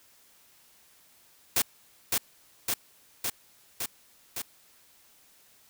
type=noise with echo; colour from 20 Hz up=white; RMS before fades=-24 dBFS; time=1.56-1.62 s; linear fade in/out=5 ms; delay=560 ms; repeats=5; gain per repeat=-2 dB; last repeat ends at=4.42 s; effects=white hiss -60 dBFS RMS until 5.69 s